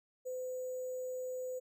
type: tone with sample-and-hold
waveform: sine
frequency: 509 Hz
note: C5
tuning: 48 cents flat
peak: -37 dBFS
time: 0.25-1.6 s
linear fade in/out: 20 ms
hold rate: 7350 Hz
effects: none